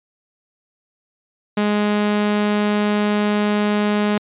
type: tone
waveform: sawtooth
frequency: 208.2 Hz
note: G#3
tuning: 5 cents sharp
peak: -12 dBFS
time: 1.57-4.18 s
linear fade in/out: 5 ms
effects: resampled to 8000 Hz